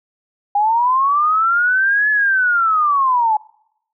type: linear two-way sweep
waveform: sine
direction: up then down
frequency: 804 to 1722 to 840 Hz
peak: -12 dBFS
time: 0.55-3.37 s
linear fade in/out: 5 ms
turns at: 2.1 s
effects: noise-tail reverb RT60 0.8 s tail -26 dB re dry